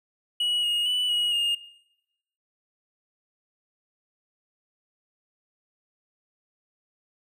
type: tone with pitch steps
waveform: triangle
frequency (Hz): 2925 / 2869 / 2969 / 2902 / 2835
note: F#7 / F7 / F#7 / F#7 / F7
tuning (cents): -21 / +46 / +5 / -34 / +25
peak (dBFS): -21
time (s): 0.4-1.55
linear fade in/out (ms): 5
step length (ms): 230
effects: noise-tail reverb RT60 0.9 s tail -19 dB re dry